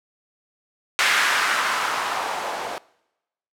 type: noise with low-pass filter sweep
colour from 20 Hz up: violet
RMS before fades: -23 dBFS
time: 0.99-2.78 s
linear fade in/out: 0 ms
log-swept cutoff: 1800 to 680 Hz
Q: 1.7
effects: noise-tail reverb RT60 0.9 s tail -23 dB re dry